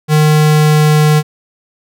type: tone with pitch glide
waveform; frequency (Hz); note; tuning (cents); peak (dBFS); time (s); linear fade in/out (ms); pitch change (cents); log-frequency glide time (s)
square; 152.8 to 151.92; D#3 to D#3; -31 to -41; -7; 0.08-1.23; 50; -10; 0.35-1.09
effects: none